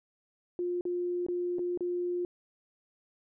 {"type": "tone with dropouts", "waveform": "sine", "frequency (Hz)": 353.8, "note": "F4", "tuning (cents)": 23, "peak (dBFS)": -29, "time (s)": [0.59, 2.25], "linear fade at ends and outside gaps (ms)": 1, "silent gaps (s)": [[0.81, 0.853], [1.265, 1.285], [1.585, 1.592], [1.775, 1.807]], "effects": []}